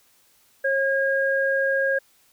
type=tone pair together; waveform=sine; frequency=543 / 1628.4 Hz; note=C#5 / G#6; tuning=-36 / -35 cents; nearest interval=octave + perfect fifth; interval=1901 cents; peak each=-22 dBFS; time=0.64-1.99 s; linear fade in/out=10 ms; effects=white hiss -60 dBFS RMS until 2.32 s